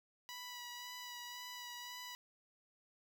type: tone with vibrato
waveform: 10% pulse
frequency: 980 Hz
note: B5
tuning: 14 cents flat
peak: -38 dBFS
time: 0.29-2.15 s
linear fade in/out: 0 ms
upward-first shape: sine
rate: 1.9 Hz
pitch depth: 18 cents each way
effects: none